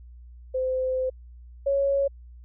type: tone pair in turn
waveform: sine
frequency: 516 / 554.6 Hz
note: C5 / C#5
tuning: -24 / +1 cents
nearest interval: minor second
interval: 125 cents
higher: second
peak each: -23 / -20 dBFS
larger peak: second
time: 0.54-1.1 / 1.66-2.08 s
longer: first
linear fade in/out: 10 ms
effects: added 60 Hz sine -43 dBFS peak until 2.44 s